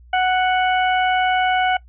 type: harmonic tone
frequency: 740 Hz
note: F#5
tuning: in tune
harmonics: 1 / 2 / 3 / 4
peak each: -16 / -22 / -26 / -28 dBFS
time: 0.13-1.77 s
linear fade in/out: 5 ms
effects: noise-tail reverb RT60 0.1 s tail -21 dB re dry + added 60 Hz sine -43 dBFS peak until 1.88 s